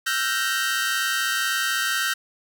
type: tone cluster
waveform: sawtooth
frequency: 1340 / 1436 / 1558 / 1866 Hz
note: E6 / F6 / G6 / A#6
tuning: +28 / +48 / -11 / +1 cents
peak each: -26 / -27 / -21 / -25 dBFS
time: 0.06-2.14 s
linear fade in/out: 10 ms
effects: none